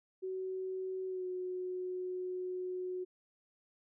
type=tone with pitch glide; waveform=sine; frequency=375.5 to 366.1 Hz; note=F#4 to F#4; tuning=+26 to -18 cents; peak=-36 dBFS; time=0.22-3.05 s; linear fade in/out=20 ms; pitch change=-44 cents; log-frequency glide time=1.07-1.26 s; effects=none